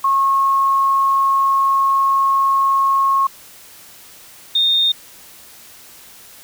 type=tone pair in turn; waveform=sine; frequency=1089 / 3663 Hz; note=C#6 / A#7; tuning=-31 / -31 cents; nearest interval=octave + major sixth; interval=2100 cents; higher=second; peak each=-12 dBFS; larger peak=neither; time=0.04-3.27 / 4.55-4.92 s; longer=first; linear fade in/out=5 ms; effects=white hiss -42 dBFS RMS until 6.43 s